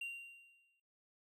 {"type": "tone with exponential decay", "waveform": "triangle", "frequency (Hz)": 2767, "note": "F7", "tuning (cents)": -17, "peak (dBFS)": -37, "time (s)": [0.01, 0.8], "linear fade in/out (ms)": 5, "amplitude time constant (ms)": 170, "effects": ["noise-tail reverb RT60 0.5 s tail -20 dB re dry"]}